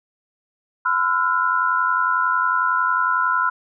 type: tone cluster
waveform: sine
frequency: 1014 / 1340 / 1431 Hz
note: B5 / E6 / F6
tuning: +45 / +28 / +42 cents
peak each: -21 dBFS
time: 0.85-3.5 s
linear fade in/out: 10 ms
effects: none